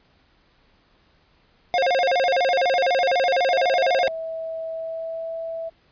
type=tone with vibrato; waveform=square; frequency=617 Hz; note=D#5; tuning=15 cents flat; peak=-18 dBFS; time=1.74-4.08 s; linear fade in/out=0 ms; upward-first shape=square; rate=12 Hz; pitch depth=250 cents each way
type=tone with pitch glide; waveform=sine; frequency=650 to 657.2 Hz; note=E5 to E5; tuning=-24 to -5 cents; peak=-27 dBFS; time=3.5-5.7 s; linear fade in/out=20 ms; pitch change=+19 cents; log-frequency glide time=4.7-5.36 s
effects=pink hiss -60 dBFS RMS until 5.91 s + resampled to 11025 Hz